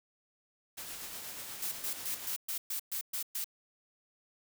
white noise with tremolo, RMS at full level -42 dBFS, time 0.77-2.36 s, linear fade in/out 10 ms, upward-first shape triangle, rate 8.3 Hz, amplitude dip 35%
blue noise bursts, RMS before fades -36 dBFS, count 9, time 1.62-3.444 s, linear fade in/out 5 ms, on 96 ms, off 120 ms
effects none

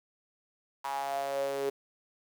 sawtooth tone with high-pass filter sweep, 138.59 Hz, C#3, in tune, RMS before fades -33 dBFS, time 0.84-1.7 s, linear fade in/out 10 ms, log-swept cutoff 930 to 420 Hz, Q 8.1, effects 9-bit

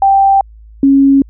sine tone pair in turn, 784 / 274.6 Hz, G5 / C#4, 0 / -16 cents, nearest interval octave + tritone, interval 1816 cents, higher first, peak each -5 / -4 dBFS, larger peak second, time 0.02-0.41 / 0.83-1.22 s, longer neither, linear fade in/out 2 ms, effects added 54 Hz sine -34 dBFS peak until 1.29 s

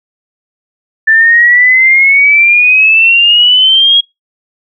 sine exponential sweep, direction up, 1760 to 3310 Hz, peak -3 dBFS, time 1.07-4.01 s, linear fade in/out 10 ms, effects noise-tail reverb RT60 0.2 s tail -26 dB re dry

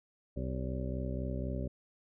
harmonic tone with a mistuned harmonic, 64 Hz, C2, 38 cents flat, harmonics 1 / 2 / 3 / 4 / 5 / 6 / 7 / 8 / 9, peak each -37 / -39 / -42 / -42 / -52 / -45 / -53 / -49 / -45 dBFS, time 0.36-1.68 s, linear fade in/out 10 ms, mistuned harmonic 8, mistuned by +53 cents, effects none

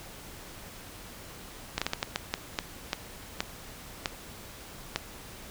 slowing click train, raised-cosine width 0.2 ms, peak -10 dBFS, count 12, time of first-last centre 1.78-4.96 s, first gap 36 ms, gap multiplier 1.38, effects pink hiss -46 dBFS RMS until 5.5 s

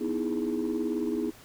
sine chord, E major seventh, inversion second, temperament equal, 246.9 / 311.1 / 329.6 / 415.3 Hz, B3 / D#4 / E4 / G#4, 0 / 0 / 0 / 0 cents, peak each -31 / -31 / -31 / -32 dBFS, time 0-1.31 s, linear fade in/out 20 ms, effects tanh soft clip ceiling -21 dBFS + pink hiss -52 dBFS RMS until 1.44 s

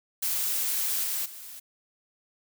blue noise with level steps, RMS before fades -28 / -30 / -43 dBFS, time 0.22-1.6 s, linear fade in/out 10 ms, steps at 1.03 / 1.25 s, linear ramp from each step 10 ms, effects none

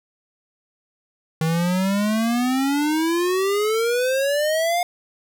square exponential sweep, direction up, 157.8 to 716 Hz, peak -19 dBFS, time 1.41-4.83 s, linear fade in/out 2 ms, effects none

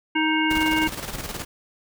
harmonic tone, 312.9 Hz, D#4, 10 cents sharp, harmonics 1 / 3 / 5 / 7 / 9, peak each -22 / -26 / -27 / -26 / -28 dBFS, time 0.15-0.88 s, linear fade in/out 10 ms
pink noise with tremolo, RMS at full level -30 dBFS, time 0.5-1.45 s, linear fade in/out 10 ms, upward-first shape square, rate 19 Hz, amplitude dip 55%
effects none

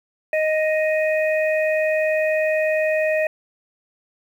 harmonic tone, 623 Hz, D#5, 2 cents sharp, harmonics 1 / 3 / 4, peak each -18 / -26 / -27 dBFS, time 0.33-3.27 s, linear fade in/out 2 ms, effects 8-bit

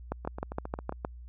two click trains, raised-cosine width 1 ms, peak -17 / -23 dBFS, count 7 / 6, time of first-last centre 0.12-1.049 / 0.25-0.924 s, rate 6.46 / 7.42 Hz, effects added 60 Hz sine -43 dBFS peak until 1.28 s

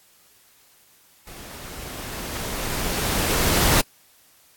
pink noise with level ramp, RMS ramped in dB -41 to -17 dBFS, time 1.27-3.81 s, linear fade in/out 2 ms, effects white hiss -56 dBFS RMS until 4.56 s + AAC 64 kbps

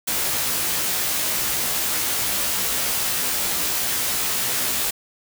white noise with comb filter, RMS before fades -23 dBFS, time 0.07-4.91 s, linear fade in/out 10 ms, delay 16 ms, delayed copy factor +1, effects none

